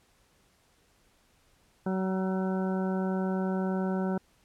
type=harmonic tone with a mistuned harmonic; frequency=188.4 Hz; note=F#3; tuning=32 cents sharp; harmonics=1 / 2 / 3 / 4 / 5 / 7 / 8; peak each=-28 / -34 / -38 / -40 / -42 / -45 / -46 dBFS; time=1.86-4.18 s; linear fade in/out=5 ms; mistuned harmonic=7; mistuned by=+22 cents; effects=pink hiss -66 dBFS RMS until 4.44 s + low-pass 12000 Hz 12 dB/octave